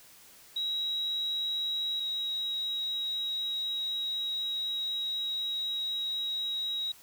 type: tone pair in turn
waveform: sine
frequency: 3848 / 3826 Hz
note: B7 / A#7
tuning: -46 / +44 cents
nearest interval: unison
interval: 10 cents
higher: first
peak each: -29 / -30 dBFS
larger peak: first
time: 0.56-2 / 2-6.92 s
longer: second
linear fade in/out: 5 ms
effects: white hiss -55 dBFS RMS until 7.02 s